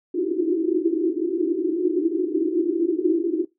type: band-pass noise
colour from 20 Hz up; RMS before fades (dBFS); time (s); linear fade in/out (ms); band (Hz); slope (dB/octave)
white; -22; 0.14-3.45; 10; 310 to 370; 96
effects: noise-tail reverb RT60 0.2 s tail -19 dB re dry